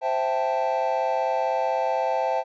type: chord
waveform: triangle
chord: A minor seventh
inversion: first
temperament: equal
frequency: 523.3 / 659.3 / 784 / 880 Hz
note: C5 / E5 / G5 / A5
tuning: 0 / 0 / 0 / 0 cents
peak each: -25 dBFS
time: 0.01-2.44 s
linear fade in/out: 50 ms
effects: tanh soft clip ceiling -11 dBFS + resampled to 16000 Hz